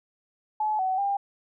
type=tone with pitch steps; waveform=sine; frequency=856 / 753 / 799 Hz; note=A5 / F#5 / G5; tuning=-48 / +30 / +33 cents; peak=-23 dBFS; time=0.6-1.17 s; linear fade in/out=5 ms; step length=190 ms; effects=none

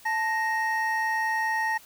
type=tone pair together; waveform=triangle; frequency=880 / 1864.7 Hz; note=A5 / A#6; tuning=0 / 0 cents; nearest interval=octave + minor second; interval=1300 cents; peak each=-25 dBFS; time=0.05-1.78 s; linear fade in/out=10 ms; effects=white hiss -52 dBFS RMS until 1.85 s

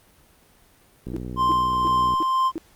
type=click train; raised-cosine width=3 ms; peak=-20 dBFS; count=67; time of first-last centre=1.07-2.138 s; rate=61.8 Hz
type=tone bursts; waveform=sine; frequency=324.3 Hz; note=E4; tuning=28 cents flat; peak=-25 dBFS; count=5; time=1.14-2.58 s; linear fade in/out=0 ms; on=24 ms; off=330 ms
type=tone with tremolo; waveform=triangle; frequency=1046.5 Hz; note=C6; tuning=in tune; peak=-15 dBFS; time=1.36-2.52 s; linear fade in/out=50 ms; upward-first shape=sine; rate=2 Hz; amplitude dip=30%
effects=pink hiss -56 dBFS RMS until 2.75 s + Opus 32 kbps

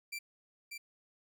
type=tone with echo; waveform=sawtooth; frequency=2349 Hz; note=D7; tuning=in tune; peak=-35 dBFS; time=0.12-0.19 s; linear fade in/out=10 ms; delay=590 ms; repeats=1; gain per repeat=-4 dB; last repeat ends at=0.78 s; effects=none

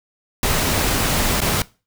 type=noise with dropouts; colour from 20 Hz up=pink; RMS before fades=-19 dBFS; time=0.43-1.62 s; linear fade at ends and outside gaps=2 ms; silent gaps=1.405-1.416 s; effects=noise-tail reverb RT60 0.3 s tail -20 dB re dry

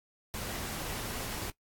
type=noise; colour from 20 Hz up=pink; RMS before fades=-38 dBFS; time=0.34-1.5 s; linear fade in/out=0 ms; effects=noise-tail reverb RT60 0.1 s tail -19 dB re dry + AAC 64 kbps

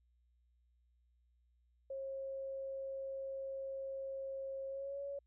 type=tone with pitch glide; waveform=sine; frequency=540 to 560.7 Hz; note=C#5 to C#5; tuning=-45 to +20 cents; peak=-40 dBFS; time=1.9-5.19 s; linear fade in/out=5 ms; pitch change=+65 cents; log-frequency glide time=4.69-5 s; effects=added 60 Hz sine -70 dBFS peak until 5.26 s

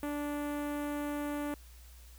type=tone with notch filter; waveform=sawtooth; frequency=292 Hz; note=D4; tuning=10 cents flat; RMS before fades=-36 dBFS; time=0.03-1.54 s; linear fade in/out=0 ms; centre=4800 Hz; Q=0.5; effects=added 60 Hz sine -51 dBFS peak until 2.18 s + white hiss -60 dBFS RMS until 2.18 s

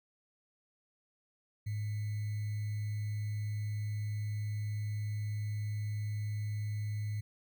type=tone with sample-and-hold; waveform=sine; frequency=105.4 Hz; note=G#2; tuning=26 cents sharp; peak=-33 dBFS; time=1.66-7.21 s; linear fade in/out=10 ms; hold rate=2100 Hz; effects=none

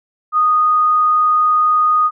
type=tone; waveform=sine; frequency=1238 Hz; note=D#6; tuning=9 cents flat; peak=-10 dBFS; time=0.32-2.11 s; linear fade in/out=50 ms; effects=none

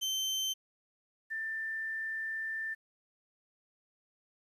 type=tone pair in turn; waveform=30% pulse / sine; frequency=3100 / 1781.7 Hz; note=G7 / A6; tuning=-20 / +21 cents; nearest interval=minor seventh; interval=959 cents; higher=first; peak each=-28 / -34 dBFS; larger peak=first; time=0.01-0.54 / 1.3-2.75 s; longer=second; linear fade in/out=20 ms; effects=resampled to 32000 Hz + 11-bit

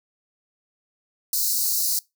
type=high-pass noise; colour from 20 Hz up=white; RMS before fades=-23 dBFS; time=1.33-1.99 s; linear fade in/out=2 ms; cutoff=4100 Hz; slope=96 dB/octave; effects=noise-tail reverb RT60 0.2 s tail -23 dB re dry

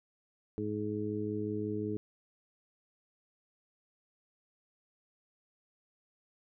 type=harmonic tone; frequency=105.5 Hz; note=G#2; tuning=28 cents sharp; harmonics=1 / 2 / 3 / 4; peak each=-40 / -39 / -37 / -37 dBFS; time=0.58-1.97 s; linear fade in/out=0 ms; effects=none

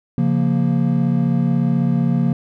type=chord; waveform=triangle; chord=Bb minor; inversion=first; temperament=equal; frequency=138.59 / 174.61 / 233.1 Hz; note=Db3 / F3 / Bb3; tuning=0 / 0 / 0 cents; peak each=-17 dBFS; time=0.18-2.33 s; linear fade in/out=2 ms; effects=none

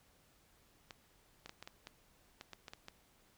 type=clicks; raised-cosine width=0.2 ms; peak=-30 dBFS; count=11; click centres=0.908 / 1.46 / 1.494 / 1.626 / 1.675 / 1.871 / 2.411 / 2.533 / 2.682 / 2.735 / 2.884 s; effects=pink hiss -69 dBFS RMS until 3.37 s

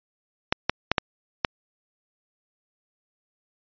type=clicks; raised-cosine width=0.3 ms; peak=-3 dBFS; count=5; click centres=0.525 / 0.696 / 0.916 / 0.982 / 1.448 s; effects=resampled to 11025 Hz

